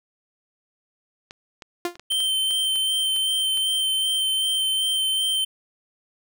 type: clicks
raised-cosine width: 0.2 ms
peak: -22 dBFS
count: 10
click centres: 1.309 / 1.622 / 1.955 / 1.996 / 2.121 / 2.204 / 2.509 / 2.758 / 3.163 / 3.574 s
type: tone with exponential decay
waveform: sawtooth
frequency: 349.2 Hz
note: F4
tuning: in tune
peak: -17 dBFS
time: 1.85-1.97 s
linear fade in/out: 2 ms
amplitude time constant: 26 ms
type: tone with vibrato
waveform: square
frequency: 3109 Hz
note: G7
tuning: 15 cents flat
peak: -21 dBFS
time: 2.1-5.45 s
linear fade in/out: 10 ms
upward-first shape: sine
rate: 2.6 Hz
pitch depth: 12 cents each way
effects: none